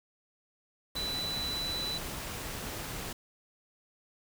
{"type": "tone in noise", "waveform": "sine", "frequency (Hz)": 3976, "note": "B7", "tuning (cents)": 11, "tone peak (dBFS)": -33, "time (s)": [0.96, 1.98], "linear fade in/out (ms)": 5, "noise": "pink", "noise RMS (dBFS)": -39, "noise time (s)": [0.95, 3.13], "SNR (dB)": 3, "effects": []}